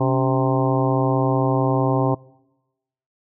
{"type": "harmonic tone with a mistuned harmonic", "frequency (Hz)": 130.81, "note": "C3", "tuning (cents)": 0, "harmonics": [1, 2, 3, 4, 5, 6, 7, 8], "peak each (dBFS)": [-20, -23, -25, -26, -27, -28, -28, -29], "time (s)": [0, 2.15], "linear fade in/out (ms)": 10, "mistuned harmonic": 2, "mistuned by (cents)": 100, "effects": ["noise-tail reverb RT60 1.0 s tail -24 dB re dry"]}